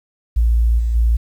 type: tone with level steps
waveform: sine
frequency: 57.4 Hz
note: A#1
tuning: 26 cents flat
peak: -11 / -15 / -11 dBFS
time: 0.36-1.17 s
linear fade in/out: 10 ms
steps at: 0.78 / 0.94 s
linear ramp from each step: 20 ms
effects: 8-bit